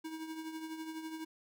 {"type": "tone with tremolo", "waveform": "square", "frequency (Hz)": 318.8, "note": "D#4", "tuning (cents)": 42, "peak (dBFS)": -39, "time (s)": [0.04, 1.25], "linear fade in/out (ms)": 10, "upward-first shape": "triangle", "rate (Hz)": 12, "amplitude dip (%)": 60, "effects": []}